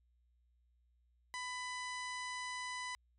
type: harmonic tone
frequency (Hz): 998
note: B5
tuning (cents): +18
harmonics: 1 / 2 / 3 / 4 / 5 / 6 / 7 / 8 / 9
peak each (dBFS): -44 / -44 / -53 / -52 / -54 / -55 / -60 / -61 / -55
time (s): 1.34-2.95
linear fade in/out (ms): 0
effects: added 60 Hz sine -70 dBFS peak until 3.18 s